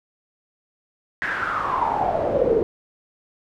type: noise with band-pass filter sweep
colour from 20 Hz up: brown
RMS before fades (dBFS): -22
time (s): 1.22-2.63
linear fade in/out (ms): 0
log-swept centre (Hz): 1800 to 410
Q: 7.6
effects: none